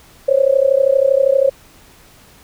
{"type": "tone with amplitude modulation", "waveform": "sine", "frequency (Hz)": 542, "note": "C#5", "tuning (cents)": -39, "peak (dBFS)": -6, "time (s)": [0.28, 1.5], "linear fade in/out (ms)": 10, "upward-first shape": "sine", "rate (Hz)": 32.6, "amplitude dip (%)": 90, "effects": ["pink hiss -46 dBFS RMS until 2.43 s"]}